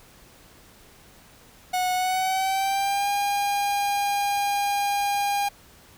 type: tone with pitch glide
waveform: 45% pulse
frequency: 733 to 808.6 Hz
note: F#5 to G#5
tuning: -16 to -46 cents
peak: -22 dBFS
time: 1.73-5.49 s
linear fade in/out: 10 ms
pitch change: +170 cents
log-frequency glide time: 1.94-3.09 s
effects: pink hiss -52 dBFS RMS until 5.97 s